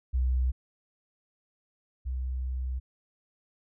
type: tone pair in turn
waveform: sine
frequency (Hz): 63.3 / 63.89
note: B1 / C2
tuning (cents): +43 / -41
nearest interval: unison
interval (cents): 16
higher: second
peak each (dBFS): -23 / -29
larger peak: first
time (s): 0.13-0.52 / 2.05-2.8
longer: second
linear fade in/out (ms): 20
effects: none